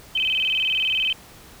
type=tone with vibrato; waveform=sine; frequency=2800 Hz; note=F7; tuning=4 cents sharp; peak=-19 dBFS; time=0.15-1.13 s; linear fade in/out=5 ms; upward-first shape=square; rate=20 Hz; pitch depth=170 cents each way; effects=pink hiss -46 dBFS RMS until 1.6 s